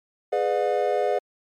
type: chord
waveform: triangle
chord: G# diminished seventh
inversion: none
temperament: just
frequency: 415.3 / 498.4 / 598 / 717.6 Hz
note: G#4 / B4 / D5 / F5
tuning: 0 / +16 / +31 / +47 cents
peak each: -24 dBFS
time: 0.32-1.19 s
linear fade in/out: 10 ms
effects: MP3 96 kbps